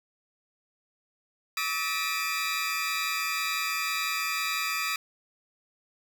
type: tone cluster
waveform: 25% pulse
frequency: 1148 / 1286 / 1776 / 1930 / 2402 Hz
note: D6 / E6 / A6 / B6 / D7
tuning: -40 / -43 / +16 / -40 / +38 cents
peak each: -33 / -29 / -36 / -34 / -27 dBFS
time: 1.57-4.96 s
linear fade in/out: 2 ms
effects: none